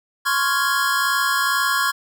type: chord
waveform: square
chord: Db major seventh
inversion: third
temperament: equal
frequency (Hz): 1046.5 / 1108.7 / 1396.9 / 1661.2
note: C6 / Db6 / F6 / Ab6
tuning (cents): 0 / 0 / 0 / 0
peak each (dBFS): -26 / -24 / -24 / -23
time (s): 0.25-1.92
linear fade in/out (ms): 20
effects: none